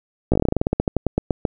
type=slowing click train; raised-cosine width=2 ms; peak=-4 dBFS; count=20; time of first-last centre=0.32-1.452 s; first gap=16 ms; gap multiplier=1.13; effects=none